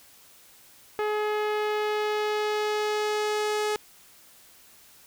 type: tone with low-pass filter sweep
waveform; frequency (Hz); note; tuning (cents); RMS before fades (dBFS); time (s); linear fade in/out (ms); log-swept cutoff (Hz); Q
sawtooth; 422.9; G#4; +31; -27; 0.99-3.76; 0; 2200 to 9200; 0.82
effects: white hiss -54 dBFS RMS until 5.06 s